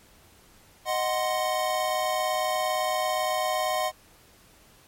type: chord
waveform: square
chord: C diminished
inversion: first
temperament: equal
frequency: 622.3 / 740 / 1046.5 Hz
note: Eb5 / Gb5 / C6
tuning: 0 / 0 / 0 cents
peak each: -29 / -29 / -31 dBFS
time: 0.85-3.92 s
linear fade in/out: 50 ms
effects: pink hiss -56 dBFS RMS until 4.87 s + MP3 64 kbps